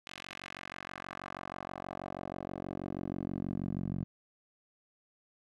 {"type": "tone with band-pass filter sweep", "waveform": "10% pulse", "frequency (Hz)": 46.25, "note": "F#1", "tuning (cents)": 0, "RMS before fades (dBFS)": -40, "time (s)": [0.07, 4.04], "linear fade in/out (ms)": 0, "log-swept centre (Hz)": [3000, 160], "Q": 1.3, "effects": []}